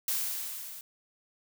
blue noise with level ramp, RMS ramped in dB -29 to -45 dBFS, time 0.08-0.81 s, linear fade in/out 2 ms, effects none

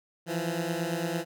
15% pulse beating tone pair, 164.81 / 173.71 Hz, E3 / F3, 0 / -9 cents, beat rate 8.9 Hz, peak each -25 / -26 dBFS, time 0.26-1.25 s, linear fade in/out 50 ms, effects none

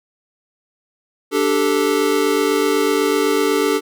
square chord, D suspended fourth, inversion none, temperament equal, 293.7 / 392 / 440 Hz, D4 / G4 / A4, 0 / 0 / 0 cents, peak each -21 / -20 / -19 dBFS, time 1.31-3.81 s, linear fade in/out 50 ms, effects none

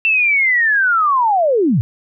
sine linear sweep, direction down, 2695 to 95.2 Hz, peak -11 dBFS, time 0.05-1.81 s, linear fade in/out 0 ms, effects none

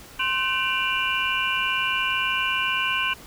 sine tone cluster, 1051 / 1530 / 2385 / 2729 / 2922 Hz, C6 / G6 / D7 / F7 / F#7, +7 / -42 / +26 / -41 / -22 cents, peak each -28 dBFS, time 0.19-3.14 s, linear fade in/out 10 ms, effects pink hiss -45 dBFS RMS until 3.26 s

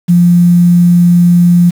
sine tone with quantisation, 174.61 Hz, F3, in tune, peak -3 dBFS, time 0.08-1.71 s, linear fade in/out 20 ms, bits 5, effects none

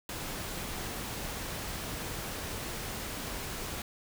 pink noise, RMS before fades -38 dBFS, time 0.09-3.82 s, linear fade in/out 2 ms, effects none

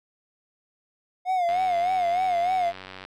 triangle tone with vibrato, 718 Hz, F5, 48 cents sharp, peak -19 dBFS, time 1.25-2.73 s, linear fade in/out 50 ms, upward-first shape sine, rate 3.3 Hz, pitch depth 84 cents each way
click train, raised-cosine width 0.3 ms, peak -23 dBFS, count 148, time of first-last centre 1.49-3.051 s, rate 94.2 Hz
effects none

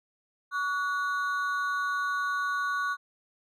triangle ring-modulated tone, 1299 Hz, E6, 26 cents flat, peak -22 dBFS, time 0.51-2.97 s, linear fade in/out 50 ms, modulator 166 Hz, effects none

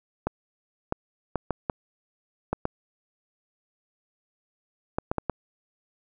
clicks, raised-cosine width 1 ms, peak -11 dBFS, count 11, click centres 0.27 / 0.924 / 1.357 / 1.507 / 1.698 / 2.53 / 2.654 / 4.985 / 5.115 / 5.183 / 5.297 s, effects none

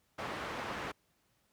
white low-pass noise, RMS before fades -40 dBFS, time 0.18-0.92 s, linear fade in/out 10 ms, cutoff 1600 Hz, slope 12 dB/octave, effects pink hiss -74 dBFS RMS until 1.52 s + high-pass 60 Hz 12 dB/octave

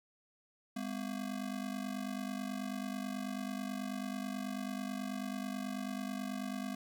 square ring-modulated tone, 229 Hz, A#3, 31 cents flat, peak -35 dBFS, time 0.76-6.75 s, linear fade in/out 5 ms, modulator 24.6 Hz, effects none

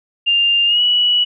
sine tone with pitch glide, 2799 to 2938 Hz, F7 to F#7, +3 to -13 cents, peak -11 dBFS, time 0.26-1.25 s, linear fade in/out 20 ms, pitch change +84 cents, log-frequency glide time 0.66-0.81 s, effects none

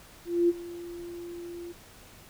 sine tone with ADSR envelope, 345.4 Hz, F4, 19 cents flat, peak -18 dBFS, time 0.25-1.73 s, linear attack 240 ms, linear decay 31 ms, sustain -19 dB, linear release 18 ms, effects pink hiss -52 dBFS RMS until 2.29 s

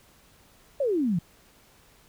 sine exponential sweep, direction down, 591 to 158.6 Hz, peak -22 dBFS, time 0.8-1.19 s, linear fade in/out 5 ms, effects pink hiss -58 dBFS RMS until 2.08 s

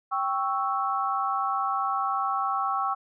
sine chord, C# diminished, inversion second, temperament equal, 784 / 1108.7 / 1318.5 Hz, G5 / C#6 / E6, 0 / 0 / 0 cents, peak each -29 / -28 / -29 dBFS, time 0.11-2.95 s, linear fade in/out 20 ms, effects none

